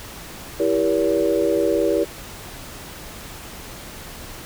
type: chord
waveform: sine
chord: E diminished seventh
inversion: none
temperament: just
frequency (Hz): 329.6 / 395.6 / 474.7 / 569.6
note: E4 / G4 / Bb4 / Db5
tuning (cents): 0 / +16 / +31 / +47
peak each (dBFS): -22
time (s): 0.59-2.05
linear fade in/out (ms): 20
effects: pink hiss -37 dBFS RMS until 4.45 s